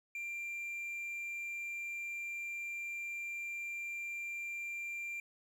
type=tone with quantisation; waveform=triangle; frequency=2374 Hz; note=D7; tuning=18 cents sharp; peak=-37 dBFS; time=0.15-5.2 s; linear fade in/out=2 ms; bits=11; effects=none